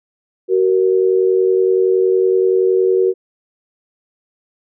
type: tone pair together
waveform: sine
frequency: 376.4 / 467.1 Hz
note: F#4 / A#4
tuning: +30 / +3 cents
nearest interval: major third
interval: 373 cents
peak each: -12 / -16 dBFS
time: 0.48-3.14 s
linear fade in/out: 50 ms
effects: none

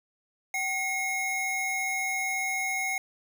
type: tone pair together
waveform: square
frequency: 764.5 / 2159 Hz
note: G5 / C#7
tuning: -44 / -46 cents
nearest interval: octave + tritone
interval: 1798 cents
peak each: -35 / -29 dBFS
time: 0.54-2.98 s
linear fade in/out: 2 ms
effects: none

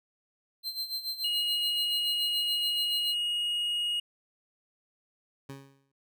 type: tone with tremolo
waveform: 45% pulse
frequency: 4121 Hz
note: C8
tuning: 27 cents flat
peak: -29 dBFS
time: 0.63-3.15 s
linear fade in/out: 50 ms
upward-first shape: sine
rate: 7 Hz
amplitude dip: 75%
type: tone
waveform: triangle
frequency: 2876 Hz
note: F#7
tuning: 50 cents flat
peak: -26 dBFS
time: 1.24-4 s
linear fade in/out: 5 ms
type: tone with exponential decay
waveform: 20% pulse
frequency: 137.1 Hz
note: C#3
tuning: 19 cents flat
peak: -33 dBFS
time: 5.49-5.92 s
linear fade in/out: 5 ms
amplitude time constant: 92 ms
effects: none

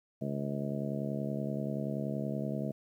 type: harmonic tone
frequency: 70.5 Hz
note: C#2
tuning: 30 cents sharp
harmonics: 2 / 3 / 4 / 5 / 6 / 7 / 8 / 9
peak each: -37 / -36 / -42 / -44 / -47 / -44 / -49 / -41 dBFS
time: 0.21-2.72 s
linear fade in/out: 10 ms
effects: 11-bit

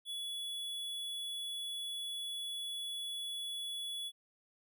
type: tone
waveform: square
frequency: 3400 Hz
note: G#7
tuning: 40 cents sharp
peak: -39 dBFS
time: 0.05-4.12 s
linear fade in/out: 50 ms
effects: none

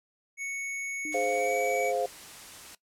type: tone with pitch glide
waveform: square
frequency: 2217 to 2269 Hz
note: C#7 to C#7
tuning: 0 to +40 cents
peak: -33 dBFS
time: 0.37-1.93 s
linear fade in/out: 50 ms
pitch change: +40 cents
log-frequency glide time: 1.16-1.6 s
type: tone with exponential decay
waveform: sine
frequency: 303.7 Hz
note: D#4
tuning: 42 cents flat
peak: -36 dBFS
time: 1.05-2.62 s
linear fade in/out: 2 ms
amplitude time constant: 340 ms
type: noise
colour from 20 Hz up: white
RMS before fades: -46 dBFS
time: 1.12-2.75 s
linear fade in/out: 2 ms
type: chord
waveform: sine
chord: F minor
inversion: first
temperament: just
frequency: 419.1 / 523.8 / 698.5 Hz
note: Ab4 / C5 / F5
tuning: +16 / +2 / 0 cents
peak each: -32 / -29 / -30 dBFS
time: 1.14-2.06 s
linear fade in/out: 5 ms
effects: noise-tail reverb RT60 0.1 s tail -18 dB re dry + low-pass 11000 Hz 12 dB/octave

